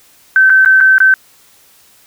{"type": "tone with dropouts", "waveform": "sine", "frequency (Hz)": 1541, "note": "G6", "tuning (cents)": -30, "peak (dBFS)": -4, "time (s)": [0.36, 1.14], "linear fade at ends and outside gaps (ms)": 1, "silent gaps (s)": [[0.497, 0.501], [0.649, 0.659], [0.804, 0.809], [0.982, 1.003]], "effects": ["white hiss -47 dBFS RMS until 2.06 s"]}